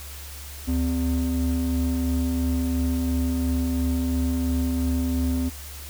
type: ring-modulated tone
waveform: triangle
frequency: 164.81 Hz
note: E3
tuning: in tune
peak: -16 dBFS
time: 0.67-5.5 s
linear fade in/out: 20 ms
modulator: 90.9 Hz
effects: added 71 Hz sine -38 dBFS peak until 5.89 s + white hiss -41 dBFS RMS until 5.89 s